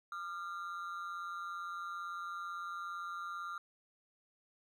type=ring-modulated tone; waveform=triangle; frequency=1292 Hz; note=E6; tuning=35 cents flat; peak=-35 dBFS; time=0.12-3.58 s; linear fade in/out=2 ms; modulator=88.9 Hz; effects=none